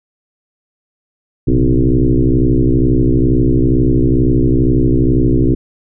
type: tone with frequency modulation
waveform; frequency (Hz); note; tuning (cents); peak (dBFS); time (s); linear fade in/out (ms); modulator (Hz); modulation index
sine; 130.6; C3; -3; -8; 1.47-5.55; 10; 62.2; 3.9
effects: none